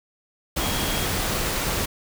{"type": "tone in noise", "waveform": "sine", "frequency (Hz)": 3275, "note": "G#7", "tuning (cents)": -25, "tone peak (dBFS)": -33, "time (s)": [0.6, 1.06], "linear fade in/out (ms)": 10, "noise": "pink", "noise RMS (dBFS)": -25, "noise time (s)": [0.56, 1.86], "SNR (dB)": -11, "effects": []}